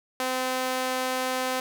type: tone with high-pass filter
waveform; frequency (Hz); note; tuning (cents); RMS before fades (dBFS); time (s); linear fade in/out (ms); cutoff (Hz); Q
sawtooth; 257; C4; -31; -28; 0.2-1.6; 2; 540; 0.89
effects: none